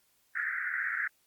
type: band-pass noise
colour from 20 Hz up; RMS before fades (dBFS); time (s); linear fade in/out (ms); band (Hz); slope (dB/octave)
white; -33; 0.35-1.08; 10; 1400 to 2000; 96
effects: white hiss -70 dBFS RMS until 1.26 s + Opus 48 kbps